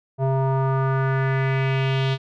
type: tone with low-pass filter sweep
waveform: square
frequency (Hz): 133.8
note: C3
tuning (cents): +39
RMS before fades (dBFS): -21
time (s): 0.18-2.18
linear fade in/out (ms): 50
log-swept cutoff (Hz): 740 to 3600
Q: 2.7
effects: none